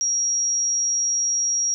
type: tone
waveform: sine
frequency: 5660 Hz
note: F8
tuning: 22 cents sharp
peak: -19 dBFS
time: 0.01-1.74 s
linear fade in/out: 0 ms
effects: none